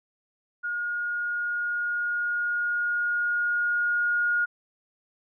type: tone with level ramp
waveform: sine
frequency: 1432 Hz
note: F6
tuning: 43 cents sharp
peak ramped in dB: -27 to -21 dBFS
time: 0.63-4.46 s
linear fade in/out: 20 ms
effects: none